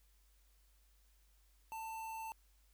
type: tone with notch filter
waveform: square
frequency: 891 Hz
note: A5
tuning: 22 cents sharp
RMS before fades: -45 dBFS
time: 1.72-2.32 s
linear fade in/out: 0 ms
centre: 4800 Hz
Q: 1.6
effects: added 50 Hz sine -67 dBFS peak until 2.73 s + white hiss -75 dBFS RMS until 2.73 s